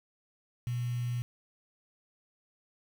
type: tone with quantisation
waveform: sine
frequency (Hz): 121.7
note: B2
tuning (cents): -25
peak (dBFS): -30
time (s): 0.67-1.22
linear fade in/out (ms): 0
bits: 8
effects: none